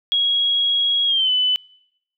sine tone with pitch glide, 3309 to 3000 Hz, G#7 to F#7, -7 to +23 cents, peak -15 dBFS, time 0.12-1.56 s, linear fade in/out 0 ms, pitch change -170 cents, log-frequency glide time 1.06-1.31 s, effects noise-tail reverb RT60 0.8 s tail -26 dB re dry

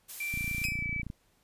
blue noise, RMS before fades -41 dBFS, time 0.08-0.67 s, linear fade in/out 20 ms
sine tone with pitch glide, 2349 to 2301 Hz, D7 to D7, 0 to -36 cents, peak -32 dBFS, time 0.2-1.02 s, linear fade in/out 5 ms, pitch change -36 cents, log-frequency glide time 0.63-0.84 s
click train, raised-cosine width 5 ms, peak -26 dBFS, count 23, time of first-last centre 0.34-1.101 s, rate 28.9 Hz
sawtooth tone with exponential decay, 2537 Hz, D#7, 33 cents sharp, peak -24 dBFS, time 0.64-0.86 s, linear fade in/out 0 ms, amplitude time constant 47 ms
effects pink hiss -69 dBFS RMS until 1.43 s + resampled to 32000 Hz

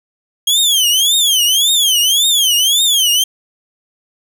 sawtooth tone with vibrato, 3242 Hz, G#7, 42 cents flat, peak -7 dBFS, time 0.47-3.24 s, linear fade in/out 5 ms, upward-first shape triangle, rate 1.8 Hz, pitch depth 250 cents each way, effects none

